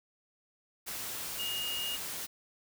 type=tone in noise; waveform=sine; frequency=2853 Hz; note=F7; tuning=36 cents sharp; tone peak=-34 dBFS; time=1.38-1.97 s; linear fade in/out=20 ms; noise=white; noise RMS=-39 dBFS; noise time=0.86-2.27 s; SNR=+2 dB; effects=none